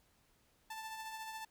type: tone with tremolo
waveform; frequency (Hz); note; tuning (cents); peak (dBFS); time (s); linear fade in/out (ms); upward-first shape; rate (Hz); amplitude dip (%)
sawtooth; 882; A5; +4; -38; 0.7-1.45; 5; triangle; 14; 45
effects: pink hiss -72 dBFS RMS until 1.5 s